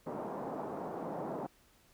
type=band-pass noise; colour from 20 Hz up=white; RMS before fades=-40 dBFS; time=0.06-1.47 s; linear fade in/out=10 ms; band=150 to 850 Hz; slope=24 dB/octave; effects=pink hiss -66 dBFS RMS until 1.93 s